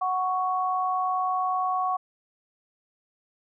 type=tone pair together; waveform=sine; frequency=740 / 1111.2 Hz; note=F#5 / C#6; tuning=0 / +4 cents; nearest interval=perfect fifth; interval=704 cents; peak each=-26 dBFS; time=0.01-1.97 s; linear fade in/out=10 ms; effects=none